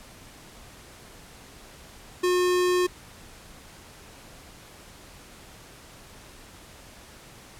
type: tone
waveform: square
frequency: 360 Hz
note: F#4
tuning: 47 cents flat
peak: -21 dBFS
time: 2.23-2.87 s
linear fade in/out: 10 ms
effects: pink hiss -48 dBFS RMS until 7.59 s + low-pass 12000 Hz 12 dB/octave